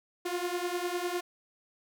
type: beating tone pair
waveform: sawtooth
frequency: 349.2 / 359.1 Hz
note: F4 / F4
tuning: 0 / +48 cents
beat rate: 9.9 Hz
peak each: -30 / -30 dBFS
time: 0.25-1.21 s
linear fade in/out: 10 ms
effects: none